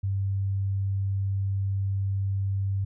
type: tone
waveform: sine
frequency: 97.8 Hz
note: G2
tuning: 4 cents flat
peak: -24 dBFS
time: 0.03-2.85 s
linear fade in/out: 10 ms
effects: none